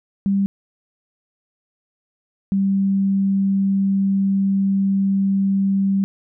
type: tone pair in turn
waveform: sine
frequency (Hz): 197.2 / 195.39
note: G3 / G3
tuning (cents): +11 / -5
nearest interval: unison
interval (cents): 16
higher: first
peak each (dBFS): -15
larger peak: neither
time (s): 0.26-0.46 / 2.52-6.04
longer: second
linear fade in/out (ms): 0
effects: none